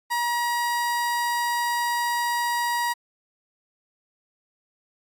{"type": "tone", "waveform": "30% pulse", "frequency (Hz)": 955, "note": "A#5", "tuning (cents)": 42, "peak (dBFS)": -20, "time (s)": [0.1, 2.94], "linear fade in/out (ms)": 20, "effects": ["AAC 64 kbps"]}